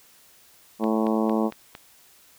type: harmonic tone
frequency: 110 Hz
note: A2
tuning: in tune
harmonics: 2 / 3 / 4 / 5 / 6 / 7 / 8 / 9 / 10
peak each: -23 / -27 / -29 / -31 / -33 / -34 / -35 / -36 / -37 dBFS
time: 0.79-1.51 s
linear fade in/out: 50 ms
type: click train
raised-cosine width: 0.3 ms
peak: -22 dBFS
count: 5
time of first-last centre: 0.84-1.751 s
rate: 4.39 Hz
effects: white hiss -55 dBFS RMS until 2.38 s